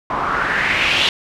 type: noise with low-pass filter sweep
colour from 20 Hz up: white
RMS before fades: -18 dBFS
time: 0.1-1.09 s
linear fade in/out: 2 ms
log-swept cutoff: 1000 to 3400 Hz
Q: 3.6
effects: none